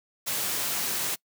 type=noise; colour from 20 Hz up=white; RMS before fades=-29 dBFS; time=0.26-1.16 s; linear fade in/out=20 ms; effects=noise-tail reverb RT60 0.1 s tail -24 dB re dry + high-pass 100 Hz 12 dB/octave